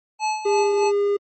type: tone with tremolo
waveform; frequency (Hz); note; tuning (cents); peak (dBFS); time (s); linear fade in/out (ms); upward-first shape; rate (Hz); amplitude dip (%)
square; 861; A5; -38; -20; 0.19-0.92; 50; sine; 3.2; 70
type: tone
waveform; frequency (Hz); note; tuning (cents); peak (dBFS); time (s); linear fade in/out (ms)
triangle; 405.6; G#4; -41; -15; 0.45-1.17; 10
effects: MP3 32 kbps